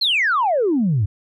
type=exponential sweep; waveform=sine; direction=down; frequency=4369 to 92.5 Hz; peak=-14 dBFS; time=0.01-1.06 s; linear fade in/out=10 ms; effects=tanh soft clip ceiling -11 dBFS